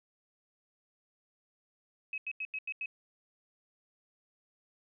sine tone bursts, 2557 Hz, D#7, 47 cents sharp, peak -34 dBFS, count 6, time 2.13-2.859 s, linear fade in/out 2 ms, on 49 ms, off 87 ms, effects none

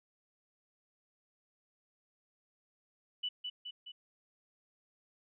sine tone with echo, 2968 Hz, F#7, 5 cents sharp, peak -33 dBFS, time 3.23-3.29 s, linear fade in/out 10 ms, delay 210 ms, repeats 3, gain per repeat -4 dB, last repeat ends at 3.92 s, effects none

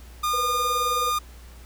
45% pulse tone, 1215 Hz, D#6, 42 cents flat, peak -22 dBFS, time 0.23-1.19 s, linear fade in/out 10 ms
sine tone with tremolo, 493.9 Hz, B4, in tune, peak -27 dBFS, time 0.33-1.12 s, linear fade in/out 10 ms, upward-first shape sine, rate 19 Hz, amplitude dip 85%
effects added 60 Hz sine -42 dBFS peak until 1.65 s + pink hiss -51 dBFS RMS until 1.65 s

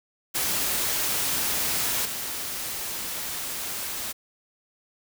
white noise with level steps, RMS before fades -26 / -32 dBFS, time 0.34-4.13 s, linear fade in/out 20 ms, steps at 2.05 s, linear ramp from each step 5 ms, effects none

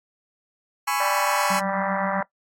sawtooth chord, C# minor seventh, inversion second, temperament just, 831.5 / 997.9 / 1108.7 / 1330.5 Hz, G#5 / B5 / C#6 / E6, +2 / +18 / 0 / +16 cents, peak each -22 / -25 / -23 / -27 dBFS, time 0.87-1.6 s, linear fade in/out 10 ms
harmonic tone, 195.9 Hz, G3, 1 cent flat, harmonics 3 / 4 / 5 / 6 / 7 / 8 / 9 / 10, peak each -28 / -30 / -32 / -34 / -35 / -36 / -37 / -38 dBFS, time 1-2.23 s, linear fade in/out 5 ms
sine tone with tremolo, 189.8 Hz, F#3, 44 cents sharp, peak -25 dBFS, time 1.5-2.21 s, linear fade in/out 5 ms, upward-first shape triangle, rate 7.7 Hz, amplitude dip 75%
effects noise-tail reverb RT60 0.1 s tail -17 dB re dry + AAC 48 kbps

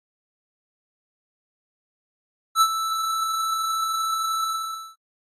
square tone with ADSR envelope, 1318.5 Hz, E6, in tune, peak -13 dBFS, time 2.55-4.96 s, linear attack 63 ms, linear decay 59 ms, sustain -11 dB, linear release 520 ms, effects AAC 32 kbps

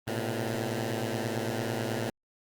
10% pulse tone cluster, 111 / 120.2 / 128.6 Hz, A2 / B2 / C3, +16 / -46 / -30 cents, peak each -24 / -27 / -29 dBFS, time 0.07-2.1 s, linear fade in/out 5 ms, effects Opus 32 kbps

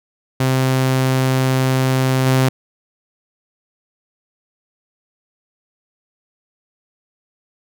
sawtooth tone with level steps, 130.81 Hz, C3, in tune, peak -10 / -8 dBFS, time 0.4-2.49 s, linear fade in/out 5 ms, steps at 2.26 s, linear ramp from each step 5 ms, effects none

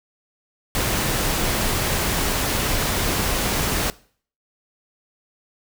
pink noise, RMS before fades -22 dBFS, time 0.75-3.9 s, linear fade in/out 0 ms, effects noise-tail reverb RT60 0.5 s tail -21 dB re dry

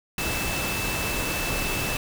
sine tone in noise, 2637 Hz, E7, in tune, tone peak -31 dBFS, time 0.18-1.97 s, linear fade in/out 2 ms, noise pink, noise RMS -28 dBFS, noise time 0.18-1.97 s, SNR -6 dB, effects none

